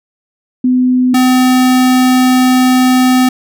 sine / square tone pair in turn, 252.6 / 254.8 Hz, B3 / C4, +39 / -46 cents, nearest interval unison, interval 15 cents, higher second, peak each -7 dBFS, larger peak neither, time 0.64-1.14 / 1.14-3.29 s, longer second, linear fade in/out 5 ms, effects none

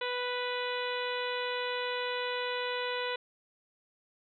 harmonic tone, 493.9 Hz, B4, in tune, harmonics 1 / 2 / 3 / 4 / 5 / 6 / 7 / 8, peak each -35 / -38 / -40 / -41 / -42 / -43 / -43 / -44 dBFS, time 0.01-3.16 s, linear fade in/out 5 ms, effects none

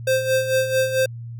square tone with tremolo, 523.3 Hz, C5, in tune, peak -16 dBFS, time 0.07-1.06 s, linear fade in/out 5 ms, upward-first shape sine, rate 4.5 Hz, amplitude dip 65%, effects added 117 Hz sine -31 dBFS peak until 1.39 s

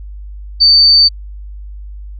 sine tone, 4575 Hz, D8, 46 cents flat, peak -4 dBFS, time 0.6-1.09 s, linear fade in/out 20 ms, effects added 50 Hz sine -26 dBFS peak until 2.19 s

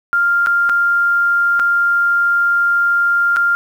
sine tone with dropouts, 1396.9 Hz, F6, in tune, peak -11 dBFS, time 0.13-3.55 s, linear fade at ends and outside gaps 0 ms, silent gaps 0.462-0.47 / 0.692-0.696 / 1.594-1.598 / 3.362-3.368 s, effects 7-bit

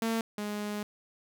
sawtooth tone pair in turn, 226.5 / 208 Hz, A#3 / G#3, -50 / +3 cents, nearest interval minor second, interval 147 cents, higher first, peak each -24 / -29 dBFS, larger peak first, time 0.02-0.21 / 0.38-0.83 s, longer second, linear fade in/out 2 ms, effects none

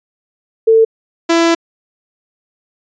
sine / sawtooth tone pair in turn, 447.8 / 334.2 Hz, A4 / E4, +30 / +24 cents, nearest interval perfect fourth, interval 506 cents, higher first, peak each -5 dBFS, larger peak neither, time 0.67-0.85 / 1.29-1.55 s, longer second, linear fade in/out 10 ms, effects resampled to 16000 Hz

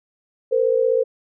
sine tone pair together, 457.7 / 513.8 Hz, A#4 / C5, -32 / -32 cents, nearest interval major second, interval 200 cents, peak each -18 dBFS, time 0.51-1.04 s, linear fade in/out 20 ms, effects none

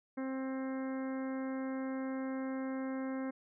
harmonic tone, 264.3 Hz, C4, 18 cents sharp, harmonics 1 / 2 / 3 / 4 / 5 / 6 / 7 / 8, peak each -36 / -43 / -51 / -51 / -54 / -53 / -57 / -56 dBFS, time 0.17-3.31 s, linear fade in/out 10 ms, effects none

